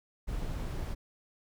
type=noise; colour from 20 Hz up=brown; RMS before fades=-35 dBFS; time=0.27-0.95 s; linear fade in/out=20 ms; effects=none